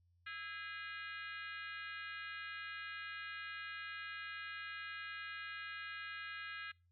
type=harmonic tone with a mistuned harmonic; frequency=409.9 Hz; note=G#4; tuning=23 cents flat; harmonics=3 / 4 / 5 / 6 / 7 / 8 / 9 / 10; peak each=-52 / -47 / -52 / -52 / -55 / -59 / -61 / -61 dBFS; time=0.26-6.72 s; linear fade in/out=10 ms; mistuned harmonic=3; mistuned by=+110 cents; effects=noise-tail reverb RT60 0.3 s tail -24 dB re dry + added 87 Hz sine -70 dBFS peak until 6.91 s